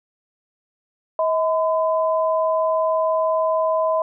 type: tone pair together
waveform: sine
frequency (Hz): 639 / 1012.7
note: D#5 / B5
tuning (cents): +46 / +43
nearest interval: minor sixth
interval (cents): 797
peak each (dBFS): -18 / -22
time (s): 1.19-4.02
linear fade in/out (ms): 2
effects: none